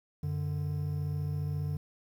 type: tone pair together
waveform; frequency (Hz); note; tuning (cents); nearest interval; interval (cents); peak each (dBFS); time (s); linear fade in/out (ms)
triangle; 93 / 147.63; F#2 / D3; +9 / +9; minor sixth; 800; -33 / -30; 0.23-1.77; 5
effects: 10-bit